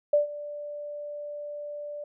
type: tone with ADSR envelope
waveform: sine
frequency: 587.3 Hz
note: D5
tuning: in tune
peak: -16 dBFS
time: 0.13-2.04 s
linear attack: 6 ms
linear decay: 130 ms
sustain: -18 dB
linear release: 4 ms
effects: none